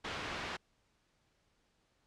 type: low-pass noise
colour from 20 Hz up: white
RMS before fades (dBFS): -41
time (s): 0.04-0.57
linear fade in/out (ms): 10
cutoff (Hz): 2500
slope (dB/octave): 12
effects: pink hiss -75 dBFS RMS until 2.06 s + low-pass 7000 Hz 12 dB/octave